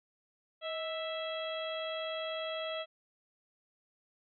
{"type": "harmonic tone with a mistuned harmonic", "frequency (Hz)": 659.3, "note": "E5", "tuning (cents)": 0, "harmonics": [1, 2, 3, 4, 5, 6], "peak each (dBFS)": [-37, -44, -47, -47, -42, -53], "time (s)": [0.61, 2.86], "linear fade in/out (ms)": 50, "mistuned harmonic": 1, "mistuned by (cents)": -64, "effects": []}